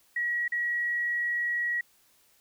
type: tone with dropouts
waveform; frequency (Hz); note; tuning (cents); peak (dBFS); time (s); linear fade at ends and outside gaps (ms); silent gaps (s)
sine; 1914; A#6; +45; -26; 0.16-1.81; 5; 0.48-0.52
effects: white hiss -64 dBFS RMS until 2.4 s